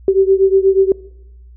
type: beating tone pair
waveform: sine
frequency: 383.2 / 391.5 Hz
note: G4 / G4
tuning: -39 / -2 cents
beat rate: 8.3 Hz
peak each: -11 / -13 dBFS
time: 0.08-0.92 s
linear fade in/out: 2 ms
effects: noise-tail reverb RT60 0.9 s tail -22 dB re dry + added 60 Hz sine -37 dBFS peak until 1.56 s